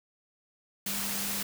sine tone in noise, 200 Hz, G3, 35 cents sharp, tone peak -40 dBFS, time 0.86-1.43 s, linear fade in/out 5 ms, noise white, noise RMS -33 dBFS, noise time 0.86-1.43 s, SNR -10 dB, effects none

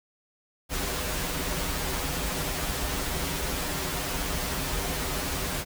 pink noise with comb filter, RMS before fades -30 dBFS, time 0.69-5.65 s, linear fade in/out 50 ms, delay 9.1 ms, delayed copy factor -0.75, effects none

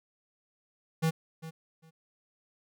square tone with echo, 161.2 Hz, E3, 38 cents flat, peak -25 dBFS, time 1.02-1.11 s, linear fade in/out 20 ms, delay 400 ms, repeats 2, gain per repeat -15 dB, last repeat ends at 1.91 s, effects none

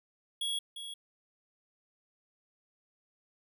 square tone with echo, 3335 Hz, G#7, 7 cents sharp, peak -32 dBFS, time 0.41-0.59 s, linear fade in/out 5 ms, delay 350 ms, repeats 1, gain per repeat -9 dB, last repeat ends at 0.94 s, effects none

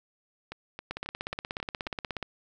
two click trains, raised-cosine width 0.3 ms, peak -17 / -22 dBFS, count 23 / 6, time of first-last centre 0.91-2.227 / 0.52-1.871 s, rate 16.7 / 3.7 Hz, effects none

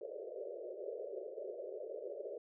white band-pass noise, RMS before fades -45 dBFS, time 0.01-2.38 s, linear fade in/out 5 ms, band 370 to 610 Hz, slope 96 dB/octave, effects none

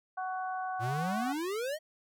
harmonic tone, 372.7 Hz, F#4, 13 cents sharp, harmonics 2 / 3 / 4, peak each -34 / -41 / -42 dBFS, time 0.17-1.33 s, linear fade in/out 10 ms
square exponential sweep, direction up, 110 to 648 Hz, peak -33 dBFS, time 0.79-1.79 s, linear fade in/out 50 ms
effects none

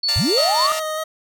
sine tone with tremolo, 4435 Hz, C#8, in tune, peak -16 dBFS, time 0.03-0.67 s, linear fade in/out 5 ms, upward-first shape triangle, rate 3.5 Hz, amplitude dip 60%
5% pulse chord, Bb major seventh, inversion first, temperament equal, 587.3 / 698.5 / 880 / 932.3 Hz, D5 / F5 / A5 / Bb5, 0 / 0 / 0 / 0 cents, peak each -20 dBFS, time 0.08-0.8 s, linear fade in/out 10 ms
sine linear sweep, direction up, 65.41 to 1242 Hz, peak -17 dBFS, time 0.16-0.72 s, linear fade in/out 0 ms
25% pulse tone with vibrato, 627 Hz, D#5, 13 cents sharp, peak -19 dBFS, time 0.37-1.04 s, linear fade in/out 10 ms, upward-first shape square, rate 3.3 Hz, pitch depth 13 cents each way
effects none

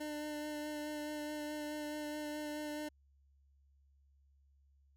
25% pulse tone with vibrato, 300 Hz, D4, 37 cents sharp, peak -36 dBFS, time 0-2.89 s, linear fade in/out 10 ms, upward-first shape sine, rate 4.7 Hz, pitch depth 15 cents each way, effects added 69 Hz sine -66 dBFS peak until 4.96 s

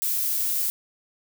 violet noise, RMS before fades -25 dBFS, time 0.02-0.7 s, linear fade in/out 0 ms, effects none

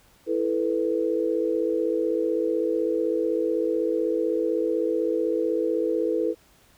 sine chord, E suspended fourth, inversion none, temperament equal with one note detuned, 329.6 / 438 / 493.9 Hz, E4 / A4 / B4, 0 / -8 / 0 cents, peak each -26 dBFS, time 0.26-6.35 s, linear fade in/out 50 ms, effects pink hiss -58 dBFS RMS until 6.77 s

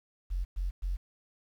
sine tone bursts, 44.95 Hz, F#1, 49 cents flat, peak -28 dBFS, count 3, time 0.3-0.97 s, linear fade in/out 20 ms, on 150 ms, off 110 ms, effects tanh soft clip ceiling -24 dBFS + 10-bit

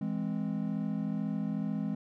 triangle chord, E augmented, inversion none, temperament equal with one note detuned, 165.48 / 207.7 / 261.6 Hz, E3 / G#3 / B#3, +7 / 0 / 0 cents, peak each -34 / -31 / -35 dBFS, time 0.01-1.95 s, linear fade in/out 5 ms, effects none

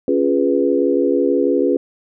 sine chord, C# dominant seventh, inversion none, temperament equal, 277.2 / 349.2 / 415.3 / 493.9 Hz, C#4 / E#4 / G#4 / B4, 0 / 0 / 0 / 0 cents, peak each -18 / -19 / -19 / -19 dBFS, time 0.08-1.77 s, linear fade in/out 2 ms, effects none

